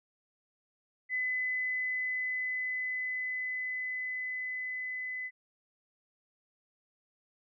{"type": "tone with level ramp", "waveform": "sine", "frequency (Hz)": 2013, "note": "B6", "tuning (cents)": 33, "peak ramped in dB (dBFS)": [-29, -35], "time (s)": [1.09, 5.31], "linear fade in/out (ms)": 50, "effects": []}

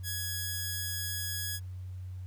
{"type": "tone", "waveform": "5% pulse", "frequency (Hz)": 1671, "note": "G#6", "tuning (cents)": 10, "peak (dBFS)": -23, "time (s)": [0.03, 1.6], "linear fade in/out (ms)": 50, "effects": ["added 92 Hz sine -38 dBFS peak until 2.26 s", "pink hiss -66 dBFS RMS until 2.26 s"]}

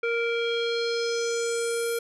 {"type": "tone with low-pass filter sweep", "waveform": "square", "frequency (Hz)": 466.2, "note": "A#4", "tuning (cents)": 0, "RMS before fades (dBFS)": -27, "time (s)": [0.03, 1.99], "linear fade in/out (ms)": 5, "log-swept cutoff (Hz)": [2100, 12000], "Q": 3.5, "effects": []}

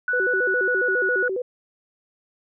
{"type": "tone with pitch glide", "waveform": "sine", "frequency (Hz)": [1480, 1464.7], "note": ["F#6", "F#6"], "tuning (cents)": [0, -18], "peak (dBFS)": -20, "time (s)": [0.08, 1.28], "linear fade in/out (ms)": 2, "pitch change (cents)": -18, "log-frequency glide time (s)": [0.18, 0.98]}
{"type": "tone with vibrato", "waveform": "sine", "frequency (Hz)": 434.5, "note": "A4", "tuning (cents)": -22, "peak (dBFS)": -23, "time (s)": [0.13, 1.42], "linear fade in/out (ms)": 5, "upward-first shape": "square", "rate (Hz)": 7.3, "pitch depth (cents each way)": 230}
{"effects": []}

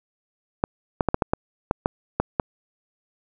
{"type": "clicks", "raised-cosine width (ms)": 1, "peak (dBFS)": -5, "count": 10, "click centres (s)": [0.639, 1.008, 1.087, 1.144, 1.222, 1.335, 1.711, 1.859, 2.2, 2.398], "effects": []}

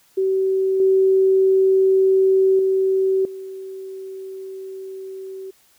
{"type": "tone with level steps", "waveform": "sine", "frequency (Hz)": 382.1, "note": "G4", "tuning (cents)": -44, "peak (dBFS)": [-16, -12, -15, -30], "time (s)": [0.17, 5.51], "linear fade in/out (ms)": 10, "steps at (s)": [0.8, 2.59, 3.25], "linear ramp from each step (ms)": 2, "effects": ["white hiss -57 dBFS RMS until 5.78 s"]}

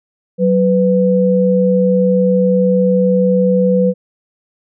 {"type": "tone pair together", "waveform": "sine", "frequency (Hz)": [186.61, 498.2], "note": ["F#3", "B4"], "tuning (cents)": [15, 15], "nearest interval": "octave + perfect fourth", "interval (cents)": 1700, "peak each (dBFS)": -12, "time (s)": [0.38, 3.94], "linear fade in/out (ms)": 50, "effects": []}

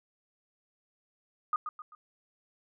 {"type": "tone with echo", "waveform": "sine", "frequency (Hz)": 1232, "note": "D#6", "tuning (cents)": -17, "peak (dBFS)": -25, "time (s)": [1.53, 1.56], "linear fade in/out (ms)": 2, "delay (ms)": 130, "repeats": 3, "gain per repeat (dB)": -8, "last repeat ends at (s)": 1.95, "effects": []}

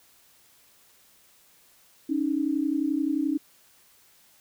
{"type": "tone pair together", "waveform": "sine", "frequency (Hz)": [278.3, 309.8], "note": ["C#4", "D#4"], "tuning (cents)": [7, -7], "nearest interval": "major second", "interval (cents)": 186, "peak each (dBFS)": [-26, -26], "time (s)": [2.09, 3.38], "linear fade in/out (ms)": 10, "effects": ["white hiss -59 dBFS RMS until 4.4 s"]}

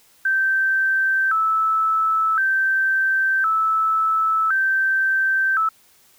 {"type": "tone with vibrato", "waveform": "sine", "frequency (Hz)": 1428, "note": "F6", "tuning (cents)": 38, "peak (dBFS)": -16, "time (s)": [0.25, 5.69], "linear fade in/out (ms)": 5, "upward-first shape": "square", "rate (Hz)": 0.47, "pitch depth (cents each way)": 150, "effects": ["white hiss -55 dBFS RMS until 6.18 s"]}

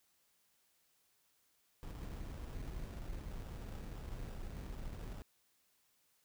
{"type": "noise with sample-and-hold", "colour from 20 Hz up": "brown", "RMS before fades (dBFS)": -45, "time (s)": [1.83, 5.22], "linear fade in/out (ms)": 0, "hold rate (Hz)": 2100, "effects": ["white hiss -75 dBFS RMS until 6.24 s"]}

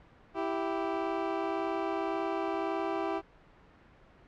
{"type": "tone pair together", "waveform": "20% pulse", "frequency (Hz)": [329.6, 391.4], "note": ["E4", "G4"], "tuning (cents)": [0, -3], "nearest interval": "minor third", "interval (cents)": 297, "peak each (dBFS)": -28, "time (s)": [0.34, 3.22], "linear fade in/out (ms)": 50, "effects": ["pink hiss -58 dBFS RMS until 4.27 s", "low-pass 2000 Hz 12 dB/octave"]}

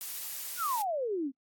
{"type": "noise", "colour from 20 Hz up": "blue", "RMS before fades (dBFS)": -38, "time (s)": [0.01, 0.82], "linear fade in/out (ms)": 0}
{"type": "exponential sweep", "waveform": "sine", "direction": "down", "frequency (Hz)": [1490, 255.4], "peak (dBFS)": -29, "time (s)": [0.57, 1.32], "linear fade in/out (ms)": 50}
{"effects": ["noise-tail reverb RT60 0.1 s tail -18 dB re dry", "AAC 64 kbps"]}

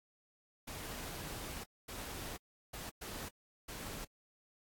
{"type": "noise bursts at uneven times", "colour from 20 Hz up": "pink", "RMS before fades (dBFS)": -45, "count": 5, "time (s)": [[0.67, 1.64], [1.88, 2.37], [2.73, 2.9], [3.01, 3.29], [3.68, 4.05]], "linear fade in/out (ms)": 10, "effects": ["AAC 64 kbps"]}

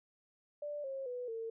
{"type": "tone with pitch steps", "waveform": "sine", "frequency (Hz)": [587.3, 538.6, 493.9, 452.9], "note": ["D5", "C#5", "B4", "A#4"], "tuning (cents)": [0, -50, 0, -50], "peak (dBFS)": -38, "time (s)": [0.62, 1.5], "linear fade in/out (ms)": 5, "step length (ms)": 220, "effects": []}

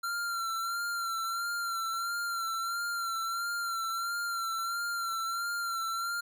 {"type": "tone with vibrato", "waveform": "square", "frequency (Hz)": 1371, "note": "F6", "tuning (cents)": -32, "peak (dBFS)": -32, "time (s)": [0.03, 6.21], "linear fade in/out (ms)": 10, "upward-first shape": "sine", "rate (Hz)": 1.5, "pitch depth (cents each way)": 38, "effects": []}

